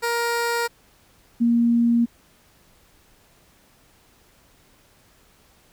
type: tone pair in turn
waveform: 15% pulse / sine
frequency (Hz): 470 / 235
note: A#4 / A#3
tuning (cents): +14 / +14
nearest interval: octave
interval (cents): 1200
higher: first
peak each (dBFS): -15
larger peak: neither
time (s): 0.02-0.68 / 1.4-2.06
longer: neither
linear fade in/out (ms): 20
effects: pink hiss -57 dBFS RMS until 5.72 s